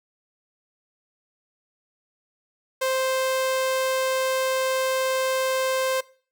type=tone; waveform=sawtooth; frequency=523.3 Hz; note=C5; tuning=in tune; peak=-18 dBFS; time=2.81-6.01 s; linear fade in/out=10 ms; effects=noise-tail reverb RT60 0.4 s tail -20 dB re dry